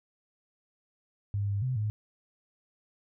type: tone with pitch steps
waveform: sine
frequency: 101.2 / 100.6 / 128.4 / 106.3 Hz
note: G#2 / G2 / C3 / G#2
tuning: -44 / +45 / -32 / +41 cents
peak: -27 dBFS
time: 1.34-1.9 s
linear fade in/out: 0 ms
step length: 140 ms
effects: none